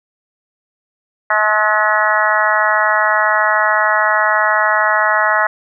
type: harmonic tone with a mistuned harmonic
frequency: 213.7 Hz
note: G#3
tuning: 50 cents sharp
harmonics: 3 / 4 / 5 / 6 / 7 / 8 / 9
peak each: -19 / -19 / -19 / -19 / -19 / -19 / -19 dBFS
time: 1.3-5.47 s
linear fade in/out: 5 ms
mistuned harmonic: 7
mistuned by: -28 cents
effects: none